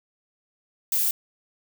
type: noise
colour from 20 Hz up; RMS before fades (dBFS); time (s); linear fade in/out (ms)
violet; -23; 0.92-1.11; 2
effects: none